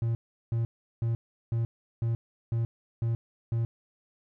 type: tone bursts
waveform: triangle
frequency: 115.5 Hz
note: A#2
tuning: 16 cents flat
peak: -23 dBFS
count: 8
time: 0.02-3.65 s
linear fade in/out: 0 ms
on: 130 ms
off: 370 ms
effects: none